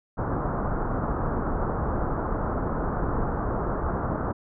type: low-pass noise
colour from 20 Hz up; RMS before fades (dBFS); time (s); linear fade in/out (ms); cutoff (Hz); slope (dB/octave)
pink; -27; 0.17-4.33; 20; 1400; 48
effects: none